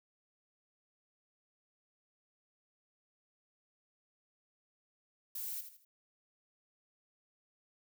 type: noise with echo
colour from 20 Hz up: violet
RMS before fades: -41 dBFS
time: 5.35-5.61 s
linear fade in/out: 5 ms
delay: 80 ms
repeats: 3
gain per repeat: -9 dB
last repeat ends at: 5.85 s
effects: none